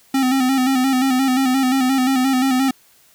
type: tone with vibrato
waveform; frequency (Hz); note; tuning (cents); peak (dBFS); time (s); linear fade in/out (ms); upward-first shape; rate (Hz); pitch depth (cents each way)
square; 261.5; C4; -1; -15; 0.14-2.71; 5; square; 5.7; 48
effects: white hiss -53 dBFS RMS until 3.14 s